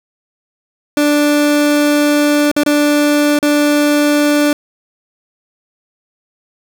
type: tone with dropouts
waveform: 30% pulse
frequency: 293.7 Hz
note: D4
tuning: in tune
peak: -7 dBFS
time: 0.97-4.53 s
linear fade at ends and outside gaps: 2 ms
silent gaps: 2.515-2.564 / 2.635-2.662 / 3.389-3.427 s
effects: none